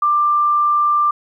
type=tone; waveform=sine; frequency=1185 Hz; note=D6; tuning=15 cents sharp; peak=-12 dBFS; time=0.02-1.11 s; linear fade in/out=5 ms; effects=9-bit